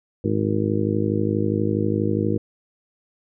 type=harmonic tone; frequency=52.3 Hz; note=G#1; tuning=13 cents sharp; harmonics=2 / 3 / 4 / 5 / 6 / 7 / 8 / 9; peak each=-25 / -31 / -25 / -33 / -25 / -27 / -33 / -28 dBFS; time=0.24-2.38 s; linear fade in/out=5 ms; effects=none